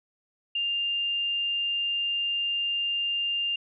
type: tone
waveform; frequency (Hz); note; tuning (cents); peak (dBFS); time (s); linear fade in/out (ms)
sine; 2800; F7; +4; -25; 0.55-3.56; 5
effects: none